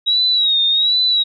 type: tone with vibrato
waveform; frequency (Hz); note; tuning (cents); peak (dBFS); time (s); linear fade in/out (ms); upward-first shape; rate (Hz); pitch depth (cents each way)
sine; 3823; A#7; +43; -12; 0.06-1.24; 20; sine; 1.3; 80
effects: none